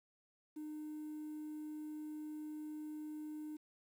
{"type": "tone", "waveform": "triangle", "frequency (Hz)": 304.9, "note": "D#4", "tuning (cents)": -35, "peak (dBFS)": -40, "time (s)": [0.56, 3.57], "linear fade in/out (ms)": 10, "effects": ["tanh soft clip ceiling -39 dBFS", "11-bit"]}